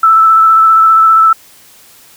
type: tone with vibrato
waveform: sine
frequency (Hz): 1318.5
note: E6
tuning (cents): 0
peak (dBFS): -3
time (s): 0.03-1.33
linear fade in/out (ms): 5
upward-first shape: square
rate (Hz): 15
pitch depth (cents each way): 12
effects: white hiss -41 dBFS RMS until 2.16 s